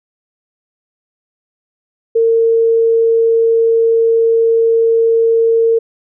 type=tone; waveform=sine; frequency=456.1 Hz; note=A#4; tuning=38 cents flat; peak=-8 dBFS; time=2.15-5.79 s; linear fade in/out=10 ms; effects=none